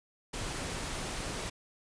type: noise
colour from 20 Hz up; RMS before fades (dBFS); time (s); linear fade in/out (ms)
pink; -37; 0.33-1.5; 10
effects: resampled to 22050 Hz